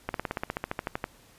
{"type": "slowing click train", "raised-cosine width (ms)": 0.5, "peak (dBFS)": -14, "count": 15, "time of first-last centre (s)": [0.09, 1.041], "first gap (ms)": 52, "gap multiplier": 1.04, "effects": ["pink hiss -57 dBFS RMS until 1.38 s", "resampled to 32000 Hz"]}